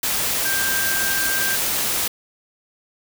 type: tone in noise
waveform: sine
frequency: 1581 Hz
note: G6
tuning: 14 cents sharp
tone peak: -23 dBFS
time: 0.45-1.56 s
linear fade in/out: 5 ms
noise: white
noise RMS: -22 dBFS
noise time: 0.03-2.08 s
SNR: -4 dB
effects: none